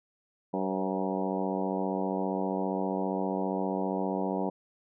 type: harmonic tone with a mistuned harmonic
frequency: 95 Hz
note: F#2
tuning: 46 cents sharp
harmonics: 2 / 3 / 4 / 5 / 6 / 7 / 8 / 9 / 10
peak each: -33 / -35 / -36 / -37 / -38 / -38 / -39 / -40 / -40 dBFS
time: 0.53-4.5 s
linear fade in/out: 10 ms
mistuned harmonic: 6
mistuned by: -39 cents
effects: none